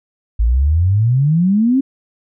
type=exponential sweep; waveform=sine; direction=up; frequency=52.8 to 277.2 Hz; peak=-10 dBFS; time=0.39-1.81 s; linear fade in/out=10 ms; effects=none